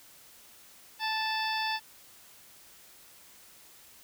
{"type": "harmonic tone with a mistuned harmonic", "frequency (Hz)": 878, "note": "A5", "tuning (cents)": -4, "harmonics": [1, 2, 3, 4, 5, 6], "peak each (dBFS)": [-32, -35, -37, -38, -39, -40], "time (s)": [0.99, 1.8], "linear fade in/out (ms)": 50, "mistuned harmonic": 5, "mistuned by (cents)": 65, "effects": ["white hiss -55 dBFS RMS until 4.03 s"]}